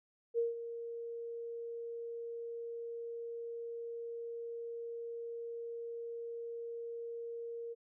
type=tone with ADSR envelope; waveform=sine; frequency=466.2 Hz; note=A#4; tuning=in tune; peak=-28 dBFS; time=0.34-7.75 s; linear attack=42 ms; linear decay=160 ms; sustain=-12 dB; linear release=29 ms; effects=none